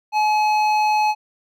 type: tone with hard clipping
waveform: triangle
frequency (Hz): 851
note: G#5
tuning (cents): +42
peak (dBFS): -17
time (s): 0.12-1.15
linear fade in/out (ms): 50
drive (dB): 14
effects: none